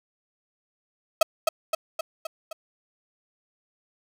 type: tone with echo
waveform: 35% pulse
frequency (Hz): 644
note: E5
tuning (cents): -41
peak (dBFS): -12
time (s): 1.21-1.23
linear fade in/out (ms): 5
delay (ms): 260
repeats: 5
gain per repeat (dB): -4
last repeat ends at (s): 2.53
effects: none